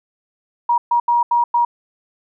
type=tone bursts at uneven times; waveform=sine; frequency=952 Hz; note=A#5; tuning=36 cents sharp; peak=-12 dBFS; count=5; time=0.69-0.78 / 0.91-1 / 1.08-1.23 / 1.31-1.44 / 1.54-1.65 s; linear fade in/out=5 ms; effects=none